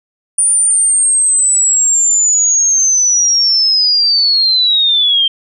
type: linear sweep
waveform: sine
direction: down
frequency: 9397 to 3136 Hz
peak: -8 dBFS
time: 0.38-5.28 s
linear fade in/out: 5 ms
effects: none